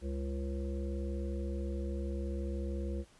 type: harmonic tone with a mistuned harmonic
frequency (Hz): 68.7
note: C#2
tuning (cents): -15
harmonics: 1 / 3 / 5 / 7 / 8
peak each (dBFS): -35 / -42 / -43 / -47 / -48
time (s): 0.01-3.05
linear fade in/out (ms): 50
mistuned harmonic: 8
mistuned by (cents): -26
effects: pink hiss -63 dBFS RMS until 3.19 s + resampled to 24000 Hz